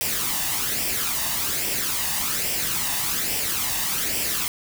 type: noise with flanger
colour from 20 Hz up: white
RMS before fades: -25 dBFS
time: 0.01-4.48 s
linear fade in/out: 0 ms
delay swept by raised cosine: 0.37 to 1.1 ms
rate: 1.2 Hz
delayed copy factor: +0.55
effects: none